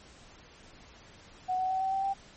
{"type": "tone with pitch steps", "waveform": "sine", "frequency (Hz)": [740, 748.6, 757.3, 766.1, 775, 784], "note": ["F#5", "F#5", "F#5", "G5", "G5", "G5"], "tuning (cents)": [0, 20, 40, -40, -20, 0], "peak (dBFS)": -27, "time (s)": [1.48, 2.14], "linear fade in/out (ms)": 20, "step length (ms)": 110, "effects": ["pink hiss -54 dBFS RMS until 2.36 s", "MP3 32 kbps"]}